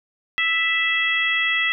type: harmonic tone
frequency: 659 Hz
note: E5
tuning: 1 cent flat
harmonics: 2 / 3 / 4 / 5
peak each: -30 / -20 / -24 / -26 dBFS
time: 0.38-1.72 s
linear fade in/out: 0 ms
effects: none